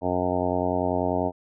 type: harmonic tone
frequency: 90.2 Hz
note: F#2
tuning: 44 cents flat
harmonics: 1 / 2 / 3 / 4 / 5 / 6 / 7 / 8 / 9 / 10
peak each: -33 / -33 / -29 / -32 / -31 / -34 / -28 / -32 / -33 / -34 dBFS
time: 0.01-1.32 s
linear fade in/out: 50 ms
effects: none